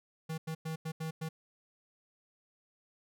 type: tone bursts at uneven times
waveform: square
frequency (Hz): 159.8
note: D#3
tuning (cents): +47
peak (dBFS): -36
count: 6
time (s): 0.29-0.38 / 0.47-0.55 / 0.65-0.76 / 0.85-0.92 / 1-1.11 / 1.21-1.29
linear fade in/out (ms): 10
effects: none